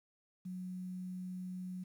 sine tone with quantisation, 183.3 Hz, F#3, 16 cents flat, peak -40 dBFS, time 0.45-1.84 s, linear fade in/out 10 ms, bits 11, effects none

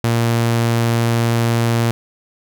sawtooth tone, 116.54 Hz, A#2, in tune, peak -10 dBFS, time 0.04-1.91 s, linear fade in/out 0 ms, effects none

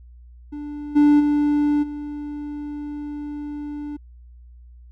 triangle tone with level steps, 293.7 Hz, D4, in tune, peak -27 / -9 / -14 / -26 dBFS, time 0.52-3.97 s, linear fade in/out 10 ms, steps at 0.95 / 1.19 / 1.82 s, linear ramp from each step 20 ms, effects added 60 Hz sine -42 dBFS peak until 4.91 s

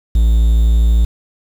triangle tone with quantisation, 56.3 Hz, A1, 40 cents sharp, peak -6 dBFS, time 0.15-1.05 s, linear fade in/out 5 ms, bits 6, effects none

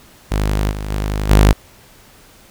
sawtooth tone with level steps, 51.3 Hz, G#1, 21 cents flat, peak -11 / -19 / -14 / -3 dBFS, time 0.31-1.53 s, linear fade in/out 10 ms, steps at 0.7 / 0.89 / 1.29 s, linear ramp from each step 20 ms, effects pink hiss -46 dBFS RMS until 2.5 s

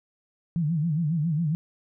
sine tone with vibrato, 159.2 Hz, D#3, 40 cents sharp, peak -22 dBFS, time 0.56-1.55 s, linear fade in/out 0 ms, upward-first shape sine, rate 7.3 Hz, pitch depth 150 cents each way, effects none

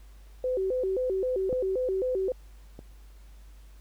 sine tone with vibrato, 440 Hz, A4, in tune, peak -25 dBFS, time 0.44-2.32 s, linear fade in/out 2 ms, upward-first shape square, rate 3.8 Hz, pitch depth 250 cents each way
clicks, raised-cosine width 2 ms, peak -20 / -29 dBFS, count 2, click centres 1.528 / 2.791 s
effects added 50 Hz sine -47 dBFS peak until 3.8 s + pink hiss -62 dBFS RMS until 3.8 s

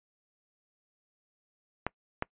clicks, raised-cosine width 0.5 ms, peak -14 dBFS, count 2, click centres 1.866 / 2.224 s, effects noise-tail reverb RT60 0.1 s tail -25 dB re dry + resampled to 8000 Hz

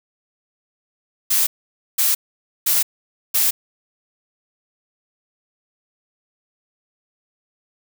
blue noise bursts, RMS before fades -17 dBFS, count 4, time 1.3-3.51 s, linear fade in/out 10 ms, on 170 ms, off 510 ms, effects none

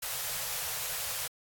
white band-stop noise, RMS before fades -35 dBFS, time 0.02-1.28 s, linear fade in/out 10 ms, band 170 to 450 Hz, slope 96 dB/octave, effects AAC 64 kbps

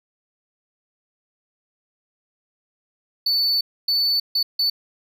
triangle tone bursts at uneven times, 4490 Hz, C#8, 21 cents sharp, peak -16 dBFS, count 4, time 3.26-3.61 / 3.88-4.2 / 4.35-4.43 / 4.59-4.7 s, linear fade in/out 5 ms, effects none

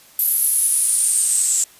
white noise with band-pass filter sweep, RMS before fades -18 dBFS, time 0.19-1.64 s, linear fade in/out 2 ms, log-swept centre 12000 to 7600 Hz, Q 9.1, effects white hiss -48 dBFS RMS until 1.79 s + resampled to 32000 Hz

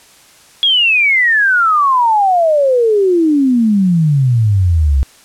sine exponential sweep, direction down, 3359 to 64.7 Hz, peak -8 dBFS, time 0.63-5.03 s, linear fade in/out 0 ms, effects white hiss -44 dBFS RMS until 5.24 s + low-pass 10000 Hz 12 dB/octave

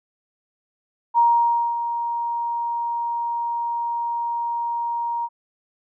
sine tone with ADSR envelope, 940 Hz, A#5, 14 cents sharp, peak -12 dBFS, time 1.14-5.29 s, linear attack 41 ms, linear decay 570 ms, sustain -10 dB, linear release 47 ms, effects none

